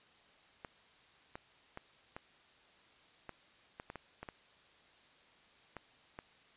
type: clicks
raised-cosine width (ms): 0.5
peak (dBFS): -29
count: 12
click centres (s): 0.648 / 1.355 / 1.774 / 2.165 / 3.293 / 3.799 / 3.901 / 3.957 / 4.23 / 4.288 / 5.767 / 6.189
effects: white hiss -64 dBFS RMS until 6.56 s + resampled to 8000 Hz